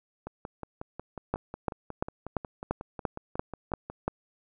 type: two click trains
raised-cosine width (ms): 1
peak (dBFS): -13 / -23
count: 9 / 21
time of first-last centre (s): 1.34-4.08 / 0.27-3.9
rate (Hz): 2.92 / 5.51
effects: none